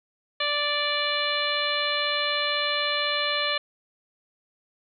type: harmonic tone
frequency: 586 Hz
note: D5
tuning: 4 cents flat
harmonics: 1 / 2 / 3 / 4 / 5 / 6 / 7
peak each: -31 / -31 / -31 / -31 / -31 / -31 / -31 dBFS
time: 0.4-3.58 s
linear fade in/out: 5 ms
effects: none

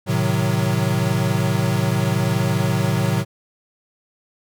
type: chord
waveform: square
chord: A diminished seventh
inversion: none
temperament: equal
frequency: 110 / 130.81 / 155.56 / 185 Hz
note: A2 / C3 / Eb3 / Gb3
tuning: 0 / 0 / 0 / 0 cents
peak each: -23 / -23 / -25 / -24 dBFS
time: 0.06-3.25 s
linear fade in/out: 50 ms
effects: none

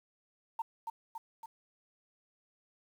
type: tone with echo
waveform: sine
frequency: 910 Hz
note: A#5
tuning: 42 cents flat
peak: -31 dBFS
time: 0.59-0.62 s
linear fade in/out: 5 ms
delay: 280 ms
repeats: 3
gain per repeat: -4 dB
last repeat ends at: 1.46 s
effects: tanh soft clip ceiling -27 dBFS + 10-bit

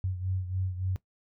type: beating tone pair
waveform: sine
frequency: 92.5 / 96 Hz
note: F#2 / G2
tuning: 0 / -36 cents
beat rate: 3.5 Hz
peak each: -30 / -36 dBFS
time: 0.04-0.96 s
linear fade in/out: 0 ms
effects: noise-tail reverb RT60 0.1 s tail -17 dB re dry

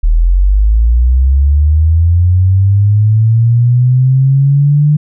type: linear sweep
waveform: sine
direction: up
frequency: 38 to 150.5 Hz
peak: -5 dBFS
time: 0.03-4.97 s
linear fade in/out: 10 ms
effects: none

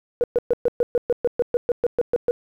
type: tone bursts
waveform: sine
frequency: 482.7 Hz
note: B4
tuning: 40 cents flat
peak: -14 dBFS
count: 15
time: 0.21-2.31 s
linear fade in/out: 0 ms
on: 28 ms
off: 120 ms
effects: tanh soft clip ceiling -10 dBFS + 9-bit

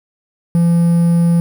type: tone with quantisation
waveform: triangle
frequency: 170 Hz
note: F3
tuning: 46 cents flat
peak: -7 dBFS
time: 0.55-1.4 s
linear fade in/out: 0 ms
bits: 6
effects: none

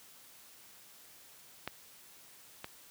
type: clicks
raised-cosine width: 0.3 ms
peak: -20 / -24 dBFS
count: 2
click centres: 1.676 / 2.644 s
effects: white hiss -57 dBFS RMS until 2.9 s + high-pass 60 Hz 12 dB/octave

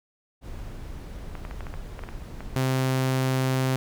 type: noise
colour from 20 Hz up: brown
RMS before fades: -37 dBFS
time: 0.41-2.6 s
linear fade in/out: 50 ms
type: clicks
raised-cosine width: 0.5 ms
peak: -23 dBFS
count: 10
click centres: 1.353 / 1.451 / 1.511 / 1.607 / 1.668 / 1.74 / 1.992 / 2.037 / 2.089 / 2.406 s
type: tone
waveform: sawtooth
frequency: 130.81 Hz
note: C3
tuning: in tune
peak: -18 dBFS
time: 2.56-3.76 s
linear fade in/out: 0 ms
effects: none

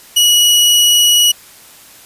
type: tone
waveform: sawtooth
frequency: 2919 Hz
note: F#7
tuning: 24 cents flat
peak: -4 dBFS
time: 0.16-1.32 s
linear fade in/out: 10 ms
effects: white hiss -40 dBFS RMS until 2.05 s + resampled to 32000 Hz

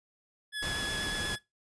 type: tone with vibrato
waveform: 25% pulse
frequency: 1698 Hz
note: G#6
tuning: 38 cents sharp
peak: -29 dBFS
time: 0.52-1.39 s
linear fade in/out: 50 ms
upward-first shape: sine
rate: 8.3 Hz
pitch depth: 16 cents each way
type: noise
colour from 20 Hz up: pink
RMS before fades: -37 dBFS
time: 0.62-1.36 s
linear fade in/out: 10 ms
effects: noise-tail reverb RT60 0.2 s tail -21 dB re dry + resampled to 22050 Hz

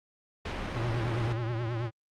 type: noise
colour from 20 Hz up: pink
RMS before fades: -34 dBFS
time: 0.45-1.33 s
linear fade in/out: 5 ms
type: tone with vibrato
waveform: square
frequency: 116.54 Hz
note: A#2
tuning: in tune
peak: -29 dBFS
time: 0.73-1.91 s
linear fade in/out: 50 ms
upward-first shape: triangle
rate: 9.3 Hz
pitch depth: 110 cents each way
effects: low-pass 3000 Hz 12 dB/octave + Opus 48 kbps

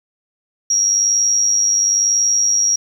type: tone with amplitude modulation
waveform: sine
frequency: 5660 Hz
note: F8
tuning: 22 cents sharp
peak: -10 dBFS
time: 0.7-2.76 s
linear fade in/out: 5 ms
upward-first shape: sine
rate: 101 Hz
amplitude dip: 50%
effects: 7-bit

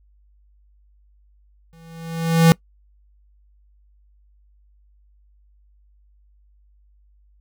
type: tone with exponential growth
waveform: square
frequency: 164.81 Hz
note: E3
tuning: in tune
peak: -8 dBFS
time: 1.73-2.52 s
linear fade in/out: 0 ms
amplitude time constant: 170 ms
effects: noise-tail reverb RT60 0.1 s tail -23 dB re dry + added 50 Hz sine -53 dBFS peak until 7.4 s

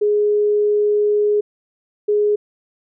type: tone pair in turn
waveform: sine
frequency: 416.7 / 416.7 Hz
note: G#4 / G#4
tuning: +6 / +6 cents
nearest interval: unison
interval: 0 cents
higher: neither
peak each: -13 dBFS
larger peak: neither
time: 0.01-1.41 / 2.08-2.36 s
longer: first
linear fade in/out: 10 ms
effects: none

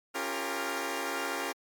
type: chord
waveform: 10% pulse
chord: G half-diminished seventh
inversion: second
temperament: equal with one note detuned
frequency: 277.2 / 349.2 / 398.4 / 466.2 Hz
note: Db4 / F4 / G4 / Bb4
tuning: 0 / 0 / +28 / 0 cents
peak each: -29 dBFS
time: 0.14-1.53 s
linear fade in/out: 20 ms
effects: MP3 96 kbps

